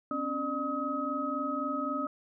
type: tone cluster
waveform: sine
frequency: 258.7 / 282.5 / 600 / 1270 Hz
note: C4 / C#4 / D5 / D#6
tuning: -19 / +33 / +37 / +35 cents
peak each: -37 / -35 / -38 / -33 dBFS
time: 0.11-2.07 s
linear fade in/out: 2 ms
effects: none